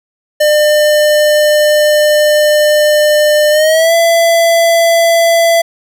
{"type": "tone with pitch glide", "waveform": "square", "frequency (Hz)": [601, 670.7], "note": ["D5", "E5"], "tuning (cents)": [40, 30], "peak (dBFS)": -7, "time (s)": [0.4, 5.62], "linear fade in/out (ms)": 10, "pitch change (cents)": 190, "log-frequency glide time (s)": [3.51, 3.94], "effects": []}